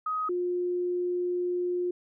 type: tone pair in turn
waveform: sine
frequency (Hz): 1258 / 356.1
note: D#6 / F4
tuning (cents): +19 / +34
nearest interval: octave + minor seventh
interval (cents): 2185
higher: first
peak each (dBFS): -27 / -26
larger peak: second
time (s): 0.06-0.29 / 0.29-1.91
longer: second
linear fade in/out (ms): 5
effects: none